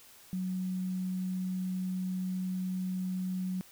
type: tone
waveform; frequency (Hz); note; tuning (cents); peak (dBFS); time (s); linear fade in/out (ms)
sine; 185; F#3; 0; -31; 0.33-3.61; 0
effects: white hiss -56 dBFS RMS until 3.71 s